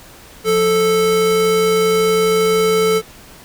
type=tone pair together; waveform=square; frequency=177.2 / 439.1 Hz; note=F3 / A4; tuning=+25 / -4 cents; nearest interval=octave + major third; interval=1571 cents; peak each=-24 / -13 dBFS; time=0.44-3.02 s; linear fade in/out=50 ms; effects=pink hiss -41 dBFS RMS until 3.44 s